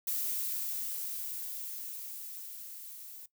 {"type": "noise with level ramp", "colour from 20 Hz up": "violet", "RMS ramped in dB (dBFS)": [-33, -48], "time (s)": [0.07, 3.26], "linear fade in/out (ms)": 5, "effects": ["noise-tail reverb RT60 0.1 s tail -17 dB re dry"]}